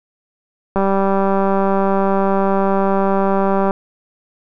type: click train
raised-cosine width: 1 ms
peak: -4 dBFS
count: 576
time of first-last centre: 0.76-3.709 s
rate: 195 Hz
effects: none